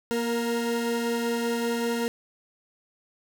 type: tone pair together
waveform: 40% pulse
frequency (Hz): 235.7 / 466.2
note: A#3 / A#4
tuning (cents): +19 / 0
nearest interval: octave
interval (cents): 1181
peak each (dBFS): -27 / -27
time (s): 0.11-2.08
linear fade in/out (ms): 0
effects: none